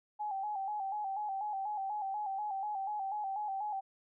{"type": "tone with vibrato", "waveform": "sine", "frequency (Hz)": 808, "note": "G#5", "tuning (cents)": -48, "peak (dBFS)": -34, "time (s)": [0.19, 3.81], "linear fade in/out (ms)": 20, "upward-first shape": "square", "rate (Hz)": 4.1, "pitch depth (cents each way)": 70, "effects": []}